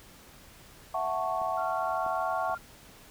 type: chord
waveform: sine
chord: F# minor seventh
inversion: third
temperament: equal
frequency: 659.3 / 740 / 880 / 1108.7 Hz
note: E5 / F#5 / A5 / C#6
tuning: 0 / 0 / 0 / 0 cents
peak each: -33 / -32 / -36 / -33 dBFS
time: 0.94-2.55 s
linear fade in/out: 5 ms
type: clicks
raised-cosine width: 2 ms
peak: -33 / -33 / -38 dBFS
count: 3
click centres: 1.417 / 2.064 / 2.497 s
type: tone with pitch glide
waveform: sine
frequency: 1378 to 1391.6 Hz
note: F6 to F6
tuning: -24 to -7 cents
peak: -37 dBFS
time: 1.57-2.58 s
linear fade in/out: 10 ms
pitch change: +17 cents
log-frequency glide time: 2.14-2.34 s
effects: pink hiss -53 dBFS RMS until 3.1 s